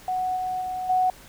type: tone with level steps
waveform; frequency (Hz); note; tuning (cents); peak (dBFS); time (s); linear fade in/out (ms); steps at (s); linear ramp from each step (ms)
sine; 740; F#5; 0; -23 / -25 / -27 / -18; 0.08-1.1; 2; 0.36 / 0.61 / 0.89; 10
effects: pink hiss -48 dBFS RMS until 1.28 s